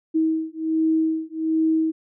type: beating tone pair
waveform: sine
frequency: 318.8 / 320.1 Hz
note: D#4 / D#4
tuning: +42 / +49 cents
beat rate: 1.3 Hz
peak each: -22 dBFS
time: 0.14-1.92 s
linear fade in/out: 20 ms
effects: none